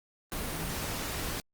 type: tone in noise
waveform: sine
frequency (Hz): 161.9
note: E3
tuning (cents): -31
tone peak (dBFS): -40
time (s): 0.51-0.74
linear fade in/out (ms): 0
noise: pink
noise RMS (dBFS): -35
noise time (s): 0.32-1.4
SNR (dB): -8
effects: Opus 32 kbps